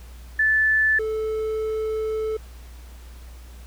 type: tone pair in turn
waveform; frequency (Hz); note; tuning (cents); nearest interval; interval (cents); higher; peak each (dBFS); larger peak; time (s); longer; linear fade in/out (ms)
sine / triangle; 1748 / 437; A6 / A4; -12 / -12; 2 octaves; 2400; first; -16 / -21; first; 0.39-0.99 / 0.99-2.37; second; 5
effects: added 60 Hz sine -39 dBFS peak until 3.66 s + pink hiss -51 dBFS RMS until 3.66 s